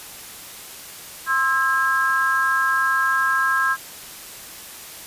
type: tone cluster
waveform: sine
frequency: 1055 / 1318 / 1622 Hz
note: C6 / E6 / G#6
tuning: +14 / -1 / -41 cents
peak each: -23 / -23 / -19 dBFS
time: 1.26-3.77 s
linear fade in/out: 50 ms
effects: white hiss -38 dBFS RMS until 5.06 s + resampled to 32000 Hz